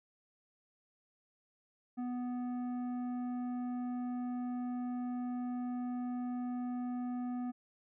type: tone with tanh clipping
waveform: triangle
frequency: 246.9 Hz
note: B3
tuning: in tune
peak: -37 dBFS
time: 1.97-7.52 s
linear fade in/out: 20 ms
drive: 14 dB
effects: none